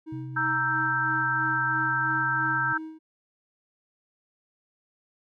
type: tone with tremolo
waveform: triangle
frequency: 316.6 Hz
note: D#4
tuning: 30 cents sharp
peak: -32 dBFS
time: 0.06-2.99 s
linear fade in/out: 20 ms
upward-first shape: sine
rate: 3 Hz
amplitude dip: 70%
type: tone with pitch glide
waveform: sine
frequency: 129.9 to 131.79 Hz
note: C3 to C3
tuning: -12 to +13 cents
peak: -34 dBFS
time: 0.12-2.73 s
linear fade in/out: 5 ms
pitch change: +25 cents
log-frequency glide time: 1.82-2.09 s
type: chord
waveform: sine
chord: E diminished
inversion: second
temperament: equal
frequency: 932.3 / 1318.5 / 1568 Hz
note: Bb5 / E6 / G6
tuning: 0 / 0 / 0 cents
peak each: -31 / -29 / -25 dBFS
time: 0.36-2.78 s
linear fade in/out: 10 ms
effects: none